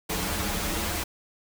pink noise with comb filter, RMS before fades -29 dBFS, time 0.09-1.04 s, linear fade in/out 10 ms, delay 7.8 ms, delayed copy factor -0.8, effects none

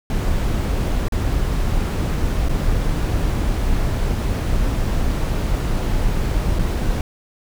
brown noise with dropouts, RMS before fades -19 dBFS, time 0.1-7.01 s, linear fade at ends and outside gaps 1 ms, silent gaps 1.084-1.122 / 2.486-2.493 / 6.588-6.593 s, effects none

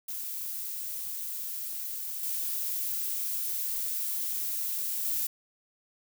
violet noise with level steps, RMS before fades -36 / -32 / -30 dBFS, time 0.08-5.27 s, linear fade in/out 5 ms, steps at 2.23 / 5.05 s, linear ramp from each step 2 ms, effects none

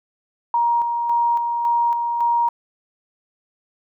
sine tone with tremolo, 943 Hz, A#5, 20 cents sharp, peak -15 dBFS, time 0.54-2.49 s, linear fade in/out 2 ms, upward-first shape square, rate 1.8 Hz, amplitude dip 40%, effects none

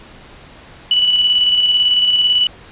sine tone with tremolo, 2960 Hz, F#7, in tune, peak -9 dBFS, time 0.91-2.47 s, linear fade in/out 2 ms, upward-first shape square, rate 18 Hz, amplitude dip 35%, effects pink hiss -40 dBFS RMS until 2.71 s + resampled to 8000 Hz

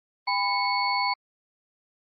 sine tone cluster, 806 / 997 / 2201 / 4440 Hz, G5 / B5 / C#7 / C#8, +48 / +16 / -13 / +2 cents, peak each -29 / -26 / -29 / -30 dBFS, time 0.27-1.14 s, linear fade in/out 10 ms, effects Opus 32 kbps

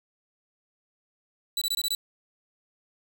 sawtooth tone bursts, 3951 Hz, B7, in tune, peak -22 dBFS, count 6, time 1.57-1.95 s, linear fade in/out 2 ms, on 45 ms, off 22 ms, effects none

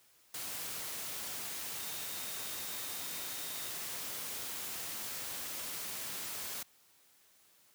sine tone in noise, 3693 Hz, A#7, 17 cents flat, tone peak -51 dBFS, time 1.8-3.71 s, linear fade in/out 5 ms, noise white, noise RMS -41 dBFS, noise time 0.34-6.63 s, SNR -13 dB, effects white hiss -66 dBFS RMS until 7.74 s + high-pass 80 Hz 12 dB/octave

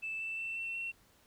sine tone with pitch steps, 2637 / 2657 / 2677 / 2697 / 2717 Hz, E7 / E7 / E7 / E7 / F7, 0 / +13 / +26 / +39 / -48 cents, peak -35 dBFS, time 0.02-0.92 s, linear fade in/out 20 ms, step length 180 ms, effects tanh soft clip ceiling -31 dBFS + pink hiss -66 dBFS RMS until 1.26 s

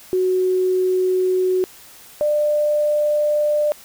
sine tone pair in turn, 370 / 596.2 Hz, F#4 / D5, 0 / +26 cents, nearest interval minor sixth, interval 826 cents, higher second, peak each -15 / -15 dBFS, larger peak neither, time 0.13-1.64 / 2.21-3.72 s, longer neither, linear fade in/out 0 ms, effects white hiss -44 dBFS RMS until 3.84 s

